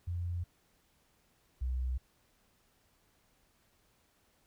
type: tone pair in turn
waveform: sine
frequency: 87.31 / 63.25 Hz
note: F2 / B1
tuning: 0 / +42 cents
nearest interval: tritone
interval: 558 cents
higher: first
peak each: -33 / -31 dBFS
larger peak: second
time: 0.07-0.44 / 1.61-1.98 s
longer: neither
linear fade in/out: 10 ms
effects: pink hiss -71 dBFS RMS until 4.46 s